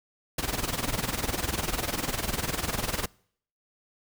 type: noise with tremolo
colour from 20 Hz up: pink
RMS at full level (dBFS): -27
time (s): 0.38-3.06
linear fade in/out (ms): 5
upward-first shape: sine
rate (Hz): 20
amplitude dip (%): 80
effects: noise-tail reverb RT60 0.6 s tail -25 dB re dry